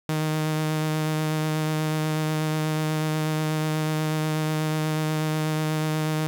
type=tone with vibrato; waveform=sawtooth; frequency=155.4 Hz; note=D#3; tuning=2 cents flat; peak=-19 dBFS; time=0.09-6.27 s; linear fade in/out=0 ms; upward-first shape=sine; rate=8.2 Hz; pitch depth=12 cents each way; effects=8-bit